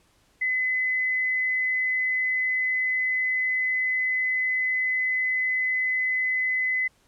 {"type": "tone", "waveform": "sine", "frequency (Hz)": 2023, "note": "B6", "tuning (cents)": 41, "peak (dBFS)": -22, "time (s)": [0.41, 6.88], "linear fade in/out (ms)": 10, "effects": ["pink hiss -63 dBFS RMS until 7.07 s", "low-pass 11000 Hz 12 dB/octave"]}